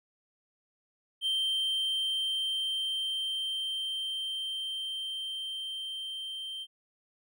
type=tone with level ramp; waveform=triangle; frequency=3136 Hz; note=G7; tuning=in tune; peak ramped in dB=-25 to -35 dBFS; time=1.21-6.67 s; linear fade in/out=50 ms; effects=none